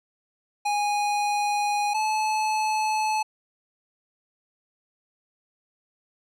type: tone pair in turn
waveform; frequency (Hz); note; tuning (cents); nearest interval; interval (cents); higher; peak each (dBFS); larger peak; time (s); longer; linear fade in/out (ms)
square; 825 / 863.7; G#5 / A5; -12 / -32; minor second; 80; second; -23 / -23; neither; 0.65-1.94 / 1.94-3.23; neither; 10
effects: low-pass 9000 Hz 12 dB/octave